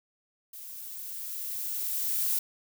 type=noise with level ramp; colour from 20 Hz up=violet; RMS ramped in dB=-44 to -27 dBFS; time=0.53-2.39 s; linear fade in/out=5 ms; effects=none